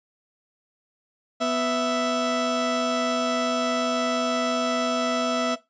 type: tone pair together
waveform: 30% pulse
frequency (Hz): 247.6 / 659.3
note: B3 / E5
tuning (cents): +5 / 0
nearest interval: octave + perfect fourth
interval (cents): 1695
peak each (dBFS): -24 / -20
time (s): 1.4-5.56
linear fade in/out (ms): 20
effects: noise-tail reverb RT60 0.2 s tail -17 dB re dry + resampled to 16000 Hz